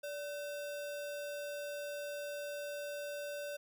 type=tone with sample-and-hold; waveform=sine; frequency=580 Hz; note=D5; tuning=22 cents flat; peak=-39 dBFS; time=0.03-3.57 s; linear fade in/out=10 ms; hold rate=2100 Hz; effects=none